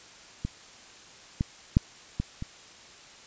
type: clicks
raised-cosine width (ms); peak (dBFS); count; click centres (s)
5; -17 / -13 / -6 / -15 / -21; 5; 0.45 / 1.409 / 1.769 / 2.2 / 2.424
effects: white hiss -50 dBFS RMS until 3.26 s + resampled to 16000 Hz